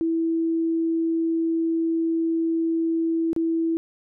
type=tone with dropouts; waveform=sine; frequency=328.5 Hz; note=E4; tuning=6 cents flat; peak=-20 dBFS; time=0.01-3.77 s; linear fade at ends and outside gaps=0 ms; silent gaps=3.331-3.363 s; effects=none